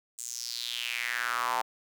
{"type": "tone with high-pass filter sweep", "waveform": "square", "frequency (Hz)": 59.7, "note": "A#1", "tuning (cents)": 42, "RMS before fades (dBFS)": -33, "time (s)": [0.18, 1.62], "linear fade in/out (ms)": 10, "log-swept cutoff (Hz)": [7800, 840], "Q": 4.4, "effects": []}